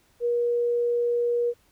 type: tone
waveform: sine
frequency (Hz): 477.7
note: A#4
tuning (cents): +42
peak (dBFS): -21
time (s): 0.2-1.54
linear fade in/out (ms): 50
effects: pink hiss -63 dBFS RMS until 1.71 s